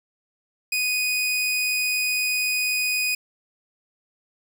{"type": "tone", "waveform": "sawtooth", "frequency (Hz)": 2487, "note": "D#7", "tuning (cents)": -1, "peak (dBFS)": -18, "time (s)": [0.72, 3.15], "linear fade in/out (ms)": 5, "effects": []}